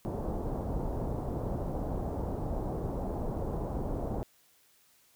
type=low-pass noise; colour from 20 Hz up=pink; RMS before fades=-34 dBFS; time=0.05-4.23 s; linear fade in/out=0 ms; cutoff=810 Hz; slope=24 dB/octave; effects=white hiss -65 dBFS RMS until 5.15 s